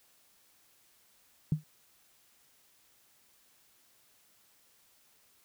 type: tone with exponential decay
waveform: sine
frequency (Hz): 153.3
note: D#3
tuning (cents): -25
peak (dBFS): -21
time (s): 1.52-1.64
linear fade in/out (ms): 2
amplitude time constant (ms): 24
effects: white hiss -66 dBFS RMS until 5.44 s